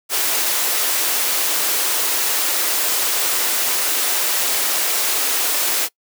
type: high-pass noise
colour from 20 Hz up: white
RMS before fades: -19 dBFS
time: 0.09-5.89 s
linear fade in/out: 50 ms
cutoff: 310 Hz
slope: 24 dB/octave
effects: noise-tail reverb RT60 0.1 s tail -23 dB re dry